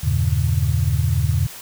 sine chord, E diminished seventh, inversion none, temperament just, 82.41 / 98.89 / 118.67 / 142.4 Hz, E2 / G2 / Bb2 / Db3, 0 / +16 / +31 / +47 cents, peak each -20 / -22 / -22 / -22 dBFS, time 0.03-1.47 s, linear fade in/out 10 ms, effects white hiss -37 dBFS RMS until 1.61 s

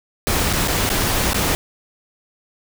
pink noise with dropouts, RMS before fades -19 dBFS, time 0.27-1.55 s, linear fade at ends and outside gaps 0 ms, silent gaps 0.529-0.534 / 0.676-0.682 / 0.892-0.901 / 1.332-1.344 s, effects none

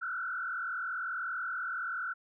sine tone with frequency modulation, 1434 Hz, F6, 45 cents sharp, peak -33 dBFS, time 0.01-2.14 s, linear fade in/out 20 ms, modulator 40.8 Hz, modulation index 2.3, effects none

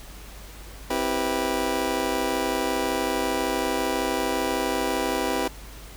25% pulse chord, C major seventh, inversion none, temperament just, 261.6 / 327 / 392.4 / 490.5 Hz, C4 / E4 / G4 / B4, 0 / -14 / +2 / -12 cents, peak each -26 dBFS, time 0.9-5.48 s, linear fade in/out 5 ms, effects added 50 Hz sine -41 dBFS peak until 5.96 s + pink hiss -45 dBFS RMS until 5.96 s

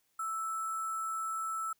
sine tone with sample-and-hold, 1318.5 Hz, E6, in tune, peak -33 dBFS, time 0.19-1.73 s, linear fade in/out 5 ms, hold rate 8820 Hz, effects white hiss -75 dBFS RMS until 1.79 s

